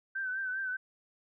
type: tone with vibrato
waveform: sine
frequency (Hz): 1539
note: G6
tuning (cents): -32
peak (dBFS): -32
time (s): 0.15-0.77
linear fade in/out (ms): 10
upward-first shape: triangle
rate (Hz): 5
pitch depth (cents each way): 61
effects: none